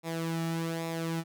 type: tone with flanger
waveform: sawtooth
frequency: 164.81 Hz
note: E3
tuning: in tune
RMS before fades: -33 dBFS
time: 0.03-1.24 s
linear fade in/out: 50 ms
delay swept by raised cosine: 0.65 to 1.95 ms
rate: 1.2 Hz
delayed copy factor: -0.6
effects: none